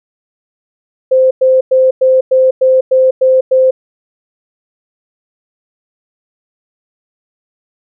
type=tone bursts; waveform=sine; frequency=520 Hz; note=C5; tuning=11 cents flat; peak=-5 dBFS; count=9; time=1.11-3.71 s; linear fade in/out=10 ms; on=200 ms; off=100 ms; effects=none